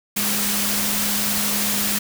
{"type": "tone in noise", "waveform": "sine", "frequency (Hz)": 206, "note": "G#3", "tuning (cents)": -14, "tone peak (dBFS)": -28, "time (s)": [0.16, 1.99], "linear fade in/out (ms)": 10, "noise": "white", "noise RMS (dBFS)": -22, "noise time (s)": [0.16, 1.99], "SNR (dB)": -9, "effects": []}